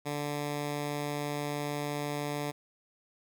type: tone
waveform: 10% pulse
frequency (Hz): 146.2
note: D3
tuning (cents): -7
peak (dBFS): -24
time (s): 0.05-2.52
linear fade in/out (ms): 20
effects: none